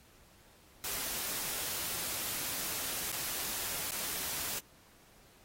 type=noise with dropouts; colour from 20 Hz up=white; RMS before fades=-37 dBFS; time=0.84-4.59 s; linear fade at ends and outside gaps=2 ms; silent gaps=3.119-3.125 / 3.91-3.918 s; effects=pink hiss -62 dBFS RMS until 5.44 s + AAC 48 kbps